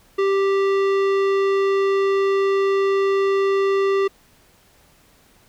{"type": "tone with tanh clipping", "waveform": "sine", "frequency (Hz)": 392, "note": "G4", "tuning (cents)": 0, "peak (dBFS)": -18, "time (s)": [0.18, 4.08], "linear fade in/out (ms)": 10, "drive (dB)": 16, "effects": ["pink hiss -55 dBFS RMS until 5.48 s"]}